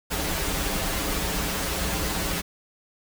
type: noise with comb filter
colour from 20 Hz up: pink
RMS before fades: -27 dBFS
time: 0.1-2.42 s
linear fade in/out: 20 ms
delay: 8.3 ms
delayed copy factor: -0.9
effects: none